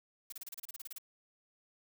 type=noise bursts; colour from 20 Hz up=blue; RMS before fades=-44 dBFS; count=13; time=0.3-0.984 s; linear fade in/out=5 ms; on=24 ms; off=31 ms; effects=none